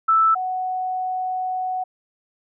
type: tone pair in turn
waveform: sine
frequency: 1318.5 / 741.9 Hz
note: E6 / F#5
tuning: 0 / +4 cents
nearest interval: minor seventh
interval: 996 cents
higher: first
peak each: -13 / -22 dBFS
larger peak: first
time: 0.08-0.35 / 0.35-1.84 s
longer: second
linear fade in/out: 10 ms
effects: none